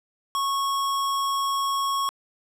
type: tone with sample-and-hold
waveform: sine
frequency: 1100 Hz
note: C#6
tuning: 14 cents flat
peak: -22 dBFS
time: 0.35-2.09 s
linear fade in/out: 0 ms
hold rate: 4410 Hz
effects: low-pass 12000 Hz 12 dB/octave